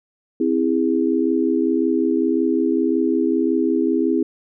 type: chord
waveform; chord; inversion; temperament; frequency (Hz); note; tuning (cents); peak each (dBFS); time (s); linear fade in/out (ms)
sine; C augmented; none; just; 261.6 / 327 / 408.8; C4 / E4 / G#4; 0 / -14 / -27; -20 / -19 / -22; 0.4-4.23; 5
effects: none